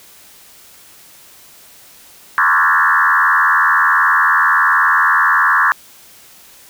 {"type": "tone with frequency modulation", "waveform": "sine", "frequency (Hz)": 1394, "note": "F6", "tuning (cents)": -4, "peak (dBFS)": -9, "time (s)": [2.38, 5.72], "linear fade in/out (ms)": 0, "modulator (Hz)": 81.3, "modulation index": 4.7, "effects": ["white hiss -43 dBFS RMS until 6.69 s"]}